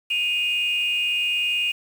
sine tone pair together, 2489 / 2830 Hz, D#7 / F7, 0 / +22 cents, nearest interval major second, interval 222 cents, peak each -22 dBFS, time 0.1-1.72 s, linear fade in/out 10 ms, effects tanh soft clip ceiling -15 dBFS + 7-bit

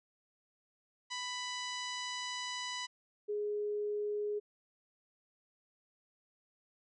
10% pulse / sine tone pair in turn, 992 / 416.3 Hz, B5 / G#4, +7 / +4 cents, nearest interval octave + minor third, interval 1503 cents, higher first, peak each -29 / -33 dBFS, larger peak first, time 1.1-2.87 / 3.28-4.4 s, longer first, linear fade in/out 20 ms, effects resampled to 22050 Hz

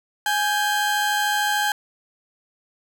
30% pulse tone pair together, 831.7 / 1570 Hz, G#5 / G6, +2 / +2 cents, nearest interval major seventh, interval 1100 cents, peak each -19 / -21 dBFS, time 0.26-1.72 s, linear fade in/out 2 ms, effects none

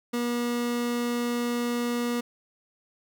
30% pulse tone, 240 Hz, B3, 49 cents flat, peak -23 dBFS, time 0.13-2.21 s, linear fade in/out 10 ms, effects none

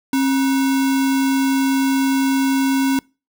sine tone with sample-and-hold, 269 Hz, C4, 48 cents sharp, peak -14 dBFS, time 0.13-2.99 s, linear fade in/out 2 ms, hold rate 1225 Hz, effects noise-tail reverb RT60 0.3 s tail -26 dB re dry

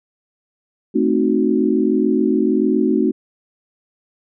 sine chord, A diminished seventh, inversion none, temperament equal with one note detuned, 220 / 261.6 / 308.6 / 370 Hz, A3 / C4 / Eb4 / Gb4, 0 / 0 / -14 / 0 cents, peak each -19 dBFS, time 0.94-3.12 s, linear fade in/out 20 ms, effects none

